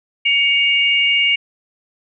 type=tone pair together; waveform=sine; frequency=2242 / 2825 Hz; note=C#7 / F7; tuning=+19 / +19 cents; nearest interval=major third; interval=400 cents; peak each=-15 dBFS; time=0.25-1.36 s; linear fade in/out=10 ms; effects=none